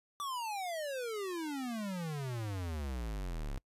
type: exponential sweep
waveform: square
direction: down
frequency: 1179 to 32.33 Hz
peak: -37 dBFS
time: 0.2-3.58 s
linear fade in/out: 0 ms
effects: noise-tail reverb RT60 0.1 s tail -25 dB re dry + resampled to 32000 Hz